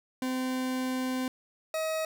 40% pulse tone pair in turn, 257.2 / 635.1 Hz, C4 / D#5, -30 / +35 cents, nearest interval octave + major third, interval 1565 cents, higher second, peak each -28 dBFS, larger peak neither, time 0.22-1.28 / 1.74-2.05 s, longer first, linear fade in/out 2 ms, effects none

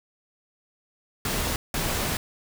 pink noise bursts at uneven times, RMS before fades -27 dBFS, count 2, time 1.25-1.56 / 1.74-2.17 s, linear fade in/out 2 ms, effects none

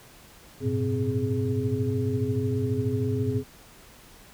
sine tone cluster, 99.7 / 112 / 126.1 / 258.5 / 416.5 Hz, G2 / A2 / B2 / C4 / G#4, +30 / +31 / +36 / -21 / +5 cents, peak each -30 dBFS, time 0.6-3.44 s, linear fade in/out 50 ms, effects pink hiss -51 dBFS RMS until 4.33 s

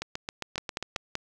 two click trains, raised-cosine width 0.2 ms, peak -13 / -15 dBFS, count 4 / 8, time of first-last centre 0.58-1.154 / 0.02-0.961 s, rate 5.23 / 7.44 Hz, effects none

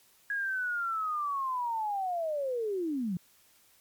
sine linear sweep, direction down, 1661.2 to 167 Hz, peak -29 dBFS, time 0.3-3.17 s, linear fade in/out 2 ms, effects white hiss -63 dBFS RMS until 3.8 s + MP3 96 kbps

